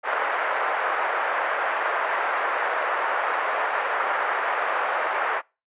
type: band-pass noise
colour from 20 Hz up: white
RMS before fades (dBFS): -25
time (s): 0.03-5.42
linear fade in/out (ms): 50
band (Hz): 520 to 1700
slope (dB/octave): 24
effects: noise-tail reverb RT60 0.3 s tail -26 dB re dry + resampled to 8000 Hz